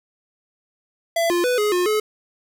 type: tone with pitch steps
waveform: square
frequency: 671 / 349.1 / 496 / 419.4 / 357.8 / 427.6 Hz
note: E5 / F4 / B4 / G#4 / F4 / A4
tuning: +31 / -1 / +7 / +17 / +42 / -49 cents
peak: -18 dBFS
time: 1.16-2 s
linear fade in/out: 5 ms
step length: 140 ms
effects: none